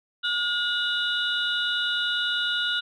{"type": "tone cluster", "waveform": "sine", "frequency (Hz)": [1432, 2915, 3577, 3865], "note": ["F6", "F#7", "A7", "B7"], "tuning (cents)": [43, -26, 28, -38], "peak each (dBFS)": [-26, -29, -29, -31], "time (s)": [0.23, 2.81], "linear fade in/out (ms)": 20, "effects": ["tanh soft clip ceiling -14 dBFS"]}